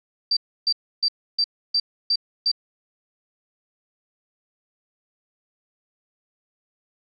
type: tone bursts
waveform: sine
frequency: 4677 Hz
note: D8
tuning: 8 cents flat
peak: -17 dBFS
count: 7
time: 0.31-2.516 s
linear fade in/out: 5 ms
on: 58 ms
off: 300 ms
effects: none